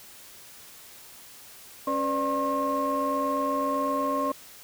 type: tone cluster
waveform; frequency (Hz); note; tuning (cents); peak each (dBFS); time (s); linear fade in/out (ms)
sine; 275.7 / 501 / 589 / 1074; C#4 / B4 / D5 / C6; -9 / +25 / +5 / +45; -29 / -33 / -29 / -26; 1.87-4.32; 5
effects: tanh soft clip ceiling -18 dBFS + white hiss -48 dBFS RMS until 4.63 s